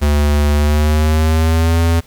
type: tone with pitch glide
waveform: square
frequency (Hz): 73.42 to 83.37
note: D2 to E2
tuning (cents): 0 to +20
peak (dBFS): -11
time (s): 0.01-2.01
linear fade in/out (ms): 20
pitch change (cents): +220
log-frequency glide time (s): 0.54-1.8
effects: pink hiss -46 dBFS RMS until 2.06 s